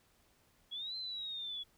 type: linear two-way sweep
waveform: sine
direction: up then down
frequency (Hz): 3300 to 4117 to 3363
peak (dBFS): -39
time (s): 0.71-1.64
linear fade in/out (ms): 20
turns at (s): 0.96
effects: pink hiss -70 dBFS RMS until 1.77 s